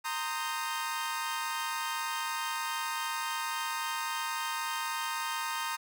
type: chord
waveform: sawtooth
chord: C minor seventh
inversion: third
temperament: equal with one note detuned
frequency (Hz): 922.7 / 1046.5 / 1244.5 / 1568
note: Bb5 / C6 / Eb6 / G6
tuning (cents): -18 / 0 / 0 / 0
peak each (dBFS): -32 / -36 / -34 / -37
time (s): 0.04-5.77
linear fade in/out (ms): 20
effects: none